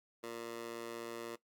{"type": "tone with high-pass filter", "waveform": "15% pulse", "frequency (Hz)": 116.54, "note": "A#2", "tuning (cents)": 0, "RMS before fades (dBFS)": -44, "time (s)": [0.23, 1.36], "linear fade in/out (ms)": 10, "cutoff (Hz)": 420, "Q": 1.4, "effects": ["noise-tail reverb RT60 0.1 s tail -17 dB re dry", "Opus 48 kbps"]}